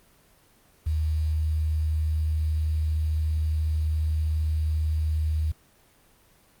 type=tone with quantisation; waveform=sine; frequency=77.78 Hz; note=D#2; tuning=in tune; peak=-22 dBFS; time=0.86-5.52 s; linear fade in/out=10 ms; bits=8; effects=pink hiss -59 dBFS RMS until 6.6 s + Opus 24 kbps